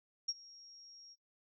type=tone with ADSR envelope; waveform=sine; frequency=5588 Hz; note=F8; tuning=in tune; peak=-31 dBFS; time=0.28-1.16 s; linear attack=10 ms; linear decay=39 ms; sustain=-23 dB; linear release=40 ms; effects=noise-tail reverb RT60 0.1 s tail -21 dB re dry